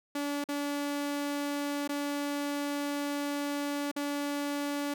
sawtooth tone with dropouts, 287.4 Hz, D4, 37 cents flat, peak -27 dBFS, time 0.15-4.94 s, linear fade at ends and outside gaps 5 ms, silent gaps 0.441-0.487 / 1.877-1.891 / 3.915-3.962 s, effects none

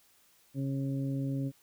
harmonic tone, 136.5 Hz, C#3, 26 cents flat, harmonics 1 / 2 / 3 / 4, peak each -32 / -34 / -49 / -46 dBFS, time 0.54-1.52 s, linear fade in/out 50 ms, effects white hiss -65 dBFS RMS until 1.62 s

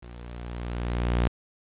sawtooth tone with level ramp, 59.6 Hz, A#1, 39 cents sharp, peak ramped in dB -38 to -16 dBFS, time 0.02-1.28 s, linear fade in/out 10 ms, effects resampled to 8000 Hz + 9-bit

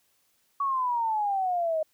sine exponential sweep, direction down, 1133 to 619 Hz, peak -24 dBFS, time 0.6-1.83 s, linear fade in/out 5 ms, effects white hiss -69 dBFS RMS until 1.93 s

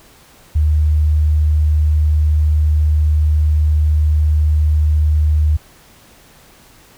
sine tone, 76.2 Hz, D#2, 36 cents flat, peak -10 dBFS, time 0.55-5.57 s, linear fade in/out 10 ms, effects pink hiss -46 dBFS RMS until 6.97 s

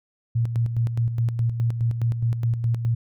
sine tone with tremolo, 116.54 Hz, A#2, in tune, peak -18 dBFS, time 0.35-2.95 s, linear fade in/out 10 ms, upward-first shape square, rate 4.8 Hz, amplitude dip 55%, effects none

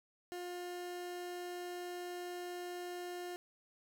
30% pulse tone, 355.1 Hz, F4, 29 cents sharp, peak -39 dBFS, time 0.32-3.36 s, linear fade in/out 0 ms, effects none

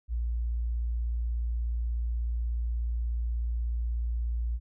sine tone, 58.27 Hz, A#1, in tune, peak -27 dBFS, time 0.08-4.6 s, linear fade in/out 50 ms, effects none

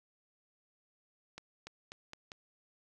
accelerating click train, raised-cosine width 0.2 ms, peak -28 dBFS, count 5, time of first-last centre 1.38-2.318 s, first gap 290 ms, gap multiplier 0.86, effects none

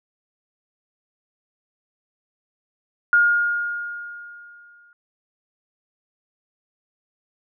sine tone with exponential decay, 1422 Hz, F6, 31 cents sharp, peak -11 dBFS, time 3.13-4.93 s, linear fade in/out 1 ms, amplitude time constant 390 ms, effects none

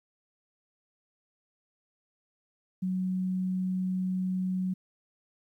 sine tone, 185.4 Hz, F#3, 4 cents sharp, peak -27 dBFS, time 2.82-4.74 s, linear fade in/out 10 ms, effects 11-bit

